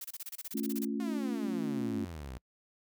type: noise bursts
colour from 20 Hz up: blue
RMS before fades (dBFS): -41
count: 14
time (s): 0.01-0.851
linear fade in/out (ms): 5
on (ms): 35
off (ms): 27
type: chord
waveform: sine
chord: A augmented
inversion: none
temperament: equal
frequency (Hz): 220 / 277.2 / 349.2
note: A3 / C#4 / E#4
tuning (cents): 0 / 0 / 0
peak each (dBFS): -34 / -35 / -40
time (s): 0.54-2.05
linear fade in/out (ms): 10
type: exponential sweep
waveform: sawtooth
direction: down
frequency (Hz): 366.1 to 59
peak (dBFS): -37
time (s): 1-2.38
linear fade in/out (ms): 0
effects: noise-tail reverb RT60 0.1 s tail -26 dB re dry